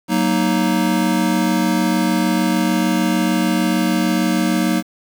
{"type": "chord", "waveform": "square", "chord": "D# minor", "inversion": "first", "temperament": "just", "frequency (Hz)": [186.68, 233.3, 311.1], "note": ["F#3", "A#3", "D#4"], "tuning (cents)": [16, 2, 0], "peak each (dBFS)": [-20, -20, -20], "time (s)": [0.08, 4.83], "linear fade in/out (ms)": 50, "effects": ["7-bit"]}